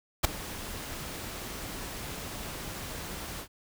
pink noise with ADSR envelope, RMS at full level -20 dBFS, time 0.23-3.48 s, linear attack 18 ms, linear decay 6 ms, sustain -19 dB, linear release 77 ms, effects none

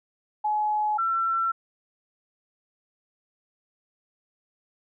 sine tone pair in turn, 847 / 1347.3 Hz, G#5 / E6, +34 / +37 cents, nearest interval minor sixth, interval 803 cents, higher second, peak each -22 dBFS, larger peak neither, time 0.44-0.98 / 0.98-1.52 s, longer neither, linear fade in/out 10 ms, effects none

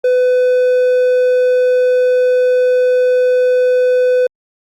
triangle tone, 502 Hz, B4, 28 cents sharp, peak -7 dBFS, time 0.04-4.27 s, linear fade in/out 5 ms, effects Opus 48 kbps

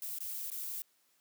violet noise with dropouts, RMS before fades -40 dBFS, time 0.02-0.82 s, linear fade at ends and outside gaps 1 ms, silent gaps 0.186-0.205 / 0.502-0.517 s, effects white hiss -72 dBFS RMS until 1.2 s + high-pass 150 Hz 12 dB/octave

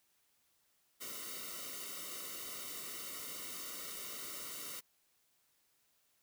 white noise with comb filter, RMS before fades -45 dBFS, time 1-4.81 s, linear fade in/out 20 ms, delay 1.2 ms, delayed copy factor -1, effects white hiss -75 dBFS RMS until 6.22 s

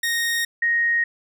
sawtooth / sine tone pair in turn, 1861 / 1870.2 Hz, A#6 / A#6, -3 / +5 cents, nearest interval unison, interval 8 cents, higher second, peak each -17 dBFS, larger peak neither, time 0.03-0.45 / 0.62-1.04 s, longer neither, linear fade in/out 5 ms, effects none

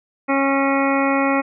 harmonic tone, 274.2 Hz, C#4, 19 cents flat, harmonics 1 / 2 / 3 / 4 / 5 / 7 / 8 / 9, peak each -19 / -22 / -24 / -25 / -26 / -27 / -28 / -29 dBFS, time 0.28-1.42 s, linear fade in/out 20 ms, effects none

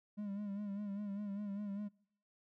triangle tone with vibrato, 203 Hz, G#3, 39 cents flat, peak -37 dBFS, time 0.17-1.89 s, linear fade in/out 20 ms, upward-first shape sine, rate 5 Hz, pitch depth 57 cents each way, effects noise-tail reverb RT60 0.7 s tail -25 dB re dry

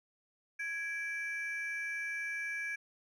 triangle ring-modulated tone, 1994 Hz, B6, 16 cents sharp, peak -30 dBFS, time 0.59-2.76 s, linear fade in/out 10 ms, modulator 334 Hz, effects tanh soft clip ceiling -27 dBFS

